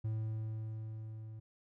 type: tone with level ramp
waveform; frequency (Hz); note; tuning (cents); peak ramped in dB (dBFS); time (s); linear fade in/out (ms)
triangle; 109.8; A2; -3; -31 to -43; 0.04-1.4; 10
effects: none